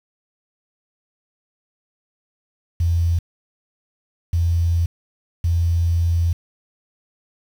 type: tone bursts at uneven times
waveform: sine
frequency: 84.8 Hz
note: E2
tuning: 50 cents sharp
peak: -15 dBFS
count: 3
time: 2.8-3.19 / 4.33-4.86 / 5.44-6.33 s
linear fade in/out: 5 ms
effects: 7-bit